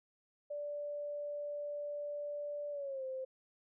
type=tone with pitch glide; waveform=sine; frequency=584 to 523.3 Hz; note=D5 to C5; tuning=-10 to 0 cents; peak=-38 dBFS; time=0.5-3.25 s; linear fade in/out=10 ms; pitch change=-190 cents; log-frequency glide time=2.71-3.04 s; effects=none